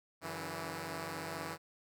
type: tone cluster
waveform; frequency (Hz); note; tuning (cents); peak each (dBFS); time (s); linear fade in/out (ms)
5% pulse; 94.1 / 143.2 / 164; F#2 / D3 / E3; +30 / -43 / -9; -35 / -35 / -30; 0.21-1.58; 50
effects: none